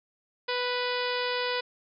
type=harmonic tone; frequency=493.9 Hz; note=B4; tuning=in tune; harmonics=1 / 2 / 3 / 4 / 5 / 6 / 7 / 8 / 9 / 10; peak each=-31 / -34 / -36 / -37 / -38 / -39 / -39 / -40 / -41 / -41 dBFS; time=0.48-1.61 s; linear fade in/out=10 ms; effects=none